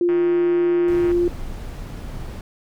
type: tone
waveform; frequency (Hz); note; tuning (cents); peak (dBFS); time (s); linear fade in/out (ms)
sine; 349.2; F4; 0; -15; 0.01-1.28; 2
type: click train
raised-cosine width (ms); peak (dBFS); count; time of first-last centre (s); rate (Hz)
0.5; -20; 162; 0.09-1.115; 157
type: noise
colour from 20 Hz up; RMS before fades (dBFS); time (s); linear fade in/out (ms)
brown; -31; 0.88-2.41; 2
effects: none